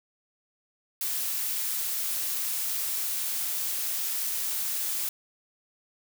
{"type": "noise", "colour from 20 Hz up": "blue", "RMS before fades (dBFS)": -30, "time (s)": [1.01, 5.09], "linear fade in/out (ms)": 2, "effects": []}